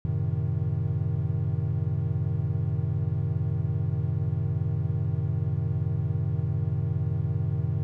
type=chord; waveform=triangle; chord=F# diminished seventh; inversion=none; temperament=equal; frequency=92.5 / 110 / 130.81 / 155.56 Hz; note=F#2 / A2 / C3 / Eb3; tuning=0 / 0 / 0 / 0 cents; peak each=-28 dBFS; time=0.05-7.83 s; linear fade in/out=0 ms; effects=none